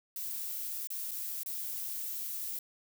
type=noise with dropouts; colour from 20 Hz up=violet; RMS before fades=-38 dBFS; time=0.16-2.59 s; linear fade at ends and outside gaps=2 ms; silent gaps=0.872-0.903 / 1.111-1.115 / 1.433-1.46 s; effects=none